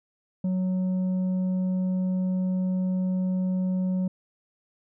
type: tone with tanh clipping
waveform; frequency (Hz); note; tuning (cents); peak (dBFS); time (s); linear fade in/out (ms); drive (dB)
sine; 185; F#3; 0; -24; 0.44-4.08; 5; 5
effects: none